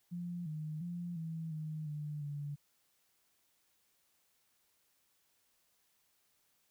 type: tone with pitch steps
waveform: sine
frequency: 174.5 / 154.2 / 173.9 / 162.3 / 155.2 / 149.3 / 144.9 Hz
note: F3 / D#3 / F3 / E3 / D#3 / D3 / D3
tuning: -1 / -15 / -7 / -27 / -4 / +29 / -23 cents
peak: -38 dBFS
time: 0.11-2.56 s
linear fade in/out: 20 ms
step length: 350 ms
effects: white hiss -75 dBFS RMS until 6.7 s